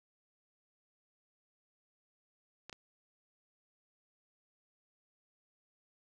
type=clicks; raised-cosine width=0.2 ms; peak=-28 dBFS; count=2; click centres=2.696 / 2.728 s; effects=none